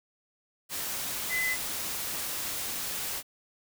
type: tone in noise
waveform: sine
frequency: 2021 Hz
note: B6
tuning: 39 cents sharp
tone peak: -27 dBFS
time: 1.29-1.57 s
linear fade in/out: 50 ms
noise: white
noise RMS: -34 dBFS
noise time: 0.69-3.23 s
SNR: +4 dB
effects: none